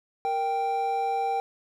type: tone pair together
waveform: triangle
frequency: 466.2 / 784 Hz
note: A#4 / G5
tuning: 0 / 0 cents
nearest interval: major sixth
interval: 900 cents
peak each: -30 / -23 dBFS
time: 0.25-1.4 s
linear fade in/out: 0 ms
effects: none